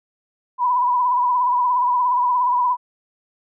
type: tone with vibrato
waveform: sine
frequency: 987.8 Hz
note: B5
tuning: in tune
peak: -15 dBFS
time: 0.58-2.77 s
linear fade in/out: 50 ms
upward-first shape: triangle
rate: 17 Hz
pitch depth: 60 cents each way
effects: none